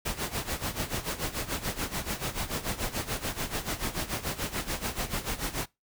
pink noise with tremolo, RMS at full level -30 dBFS, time 0.05-5.66 s, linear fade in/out 10 ms, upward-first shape sine, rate 6.9 Hz, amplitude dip 80%, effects noise-tail reverb RT60 0.2 s tail -22 dB re dry

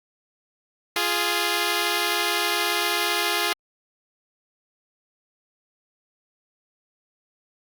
5% pulse tone pair together, 348.1 / 415.3 Hz, F4 / G#4, -6 / 0 cents, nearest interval minor third, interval 306 cents, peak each -13 dBFS, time 0.96-3.53 s, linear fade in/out 2 ms, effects Opus 48 kbps

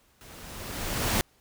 pink noise with level ramp, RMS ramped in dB -49 to -24 dBFS, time 0.21-1.21 s, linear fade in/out 0 ms, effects pink hiss -64 dBFS RMS until 1.4 s

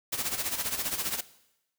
white noise with tremolo, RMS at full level -29 dBFS, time 0.12-1.21 s, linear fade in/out 10 ms, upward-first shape sine, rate 15 Hz, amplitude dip 70%, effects noise-tail reverb RT60 0.9 s tail -18 dB re dry

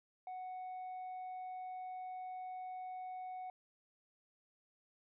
sine tone, 740 Hz, F#5, in tune, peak -40 dBFS, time 0.27-3.5 s, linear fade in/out 2 ms, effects tanh soft clip ceiling -42 dBFS

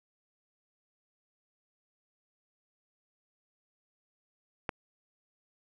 click, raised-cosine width 0.5 ms, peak -16 dBFS, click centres 4.692 s, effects none

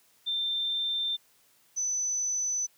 sine tone pair in turn, 3579 / 6017 Hz, A7 / F#8, +29 / +28 cents, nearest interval major sixth, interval 899 cents, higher second, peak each -27 dBFS, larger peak neither, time 0.26-1.17 / 1.76-2.67 s, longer neither, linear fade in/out 20 ms, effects white hiss -64 dBFS RMS until 2.77 s + high-pass 80 Hz 12 dB/octave

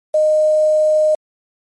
sine tone with quantisation, 616 Hz, D#5, 17 cents flat, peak -10 dBFS, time 0.14-1.15 s, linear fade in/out 5 ms, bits 6, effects MP3 48 kbps

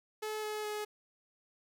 sawtooth tone with pitch steps, 430 / 425.8 / 421.6 Hz, A4 / G#4 / G#4, -40 / +43 / +26 cents, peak -32 dBFS, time 0.22-0.85 s, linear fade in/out 10 ms, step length 210 ms, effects 12-bit

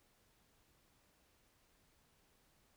silence, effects pink hiss -73 dBFS RMS until 2.76 s

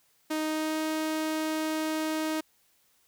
sawtooth tone with pitch glide, 311.1 to 313.4 Hz, D#4 to D#4, 0 to +13 cents, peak -24 dBFS, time 0.3-2.41 s, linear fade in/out 10 ms, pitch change +13 cents, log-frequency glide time 0.46-0.81 s, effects white hiss -67 dBFS RMS until 3.07 s

